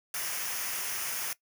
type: noise with comb filter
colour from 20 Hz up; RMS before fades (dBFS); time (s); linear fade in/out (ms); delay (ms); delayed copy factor
white; -34; 0.14-1.33; 2; 0.25; -0.6
effects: noise-tail reverb RT60 0.1 s tail -19 dB re dry